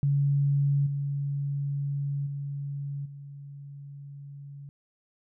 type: tone with level steps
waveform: sine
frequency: 141.2 Hz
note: C#3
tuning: 32 cents sharp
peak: -21 / -27 / -31 / -40 dBFS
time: 0.03-4.69 s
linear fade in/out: 0 ms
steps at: 0.86 / 2.26 / 3.05 s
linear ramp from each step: 10 ms
effects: none